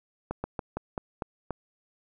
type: slowing click train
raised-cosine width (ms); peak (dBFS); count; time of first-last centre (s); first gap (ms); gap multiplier
1; -17; 7; 0.31-1.507; 130; 1.17
effects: none